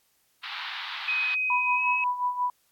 white band-pass noise, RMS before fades -36 dBFS, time 0.43-1.35 s, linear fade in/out 10 ms, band 870 to 4000 Hz, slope 48 dB/octave
sine tone with pitch glide, 2518 to 2558 Hz, D#7 to D#7, +20 to +47 cents, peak -24 dBFS, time 1.08-2.04 s, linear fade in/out 2 ms, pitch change +27 cents, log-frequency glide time 1.75-1.82 s
sine tone with tremolo, 987.8 Hz, B5, in tune, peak -22 dBFS, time 1.5-2.5 s, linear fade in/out 2 ms, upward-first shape sine, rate 5.6 Hz, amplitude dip 70%
effects white hiss -68 dBFS RMS until 2.71 s + AAC 64 kbps

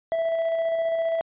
triangle tone with tremolo, 659.3 Hz, E5, in tune, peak -19 dBFS, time 0.12-1.21 s, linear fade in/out 0 ms, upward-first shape square, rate 15 Hz, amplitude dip 25%, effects resampled to 8000 Hz

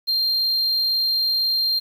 triangle tone, 4186 Hz, C8, in tune, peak -17 dBFS, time 0.07-1.8 s, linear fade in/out 20 ms, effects 8-bit

